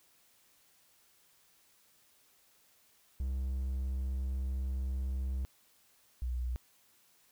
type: tone pair in turn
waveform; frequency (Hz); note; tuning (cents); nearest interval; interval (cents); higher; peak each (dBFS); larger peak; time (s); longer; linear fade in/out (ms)
triangle / sine; 65.41 / 61.31; C2 / B1; 0 / -12; minor second; 112; first; -30 / -32; first; 3.2-5.45 / 6.22-6.56; first; 0
effects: white hiss -67 dBFS RMS until 7.31 s